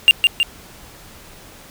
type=tone with echo; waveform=triangle; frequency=2794 Hz; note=F7; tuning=in tune; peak=-3 dBFS; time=0.08-0.11 s; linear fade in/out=0 ms; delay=160 ms; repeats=2; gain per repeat=-4 dB; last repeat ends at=0.43 s; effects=pink hiss -42 dBFS RMS until 1.7 s